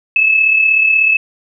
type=tone with amplitude modulation; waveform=sine; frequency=2604 Hz; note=E7; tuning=22 cents flat; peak=-6 dBFS; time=0.16-1.17 s; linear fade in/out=2 ms; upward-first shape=sine; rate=36.4 Hz; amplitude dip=50%; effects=none